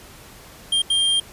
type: tone bursts at uneven times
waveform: square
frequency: 3194 Hz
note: G7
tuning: 32 cents sharp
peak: -17 dBFS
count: 2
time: 0.72-0.82 / 0.9-1.2 s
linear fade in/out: 5 ms
effects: pink hiss -44 dBFS RMS until 1.32 s + resampled to 32000 Hz